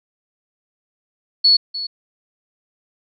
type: tone with echo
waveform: sine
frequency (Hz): 4400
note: C#8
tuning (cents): -14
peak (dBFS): -9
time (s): 1.44-1.57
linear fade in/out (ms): 10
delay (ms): 300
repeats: 1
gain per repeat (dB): -14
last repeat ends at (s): 1.87
effects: none